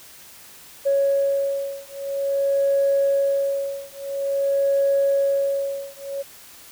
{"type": "beating tone pair", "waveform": "sine", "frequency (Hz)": [554.4, 554.89], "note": ["C#5", "C#5"], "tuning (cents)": [0, 2], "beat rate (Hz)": 0.49, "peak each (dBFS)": -21, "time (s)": [0.85, 6.23], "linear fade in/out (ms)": 20, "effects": ["tanh soft clip ceiling -11 dBFS", "white hiss -45 dBFS RMS until 6.71 s"]}